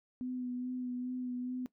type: tone with vibrato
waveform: sine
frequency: 250.2 Hz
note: B3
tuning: 23 cents sharp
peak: -35 dBFS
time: 0.21-1.66 s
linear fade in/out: 0 ms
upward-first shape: sine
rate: 2.4 Hz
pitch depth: 21 cents each way
effects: noise-tail reverb RT60 0.1 s tail -18 dB re dry